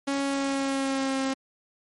sawtooth tone with pitch glide, 277.2 to 267.4 Hz, C#4 to C4, 0 to +38 cents, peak -21 dBFS, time 0.07-1.34 s, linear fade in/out 10 ms, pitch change -62 cents, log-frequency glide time 0.23-1.19 s, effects MP3 48 kbps

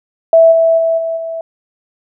sine tone with level steps, 657 Hz, E5, 6 cents flat, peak -3 / -7 / -10 / -15 / -19 dBFS, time 0.33-1.41 s, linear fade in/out 2 ms, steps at 0.51 / 0.77 / 0.97 / 1.16 s, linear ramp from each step 20 ms, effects none

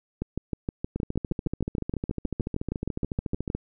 two click trains, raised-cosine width 3 ms, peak -15 / -16 dBFS, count 22 / 37, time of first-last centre 0.22-3.501 / 0.96-3.55 s, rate 6.4 / 13.9 Hz, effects none

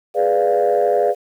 sine chord, G# diminished seventh, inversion none, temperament equal, 415.3 / 493.9 / 587.3 / 698.5 Hz, G#4 / B4 / D5 / F5, 0 / 0 / 0 / 0 cents, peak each -18 dBFS, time 0.14-1.15 s, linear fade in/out 50 ms, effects tanh soft clip ceiling -7 dBFS + 8-bit

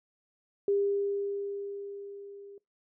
sine tone with level ramp, 401.2 Hz, G4, 40 cents sharp, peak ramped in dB -23 to -46 dBFS, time 0.68-2.58 s, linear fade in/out 2 ms, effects noise-tail reverb RT60 0.2 s tail -23 dB re dry

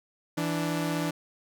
sawtooth tone pair together, 164.83 / 293.7 Hz, E3 / D4, 0 / 0 cents, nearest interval minor seventh, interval 1000 cents, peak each -26 dBFS, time 0.37-1.11 s, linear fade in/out 10 ms, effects none

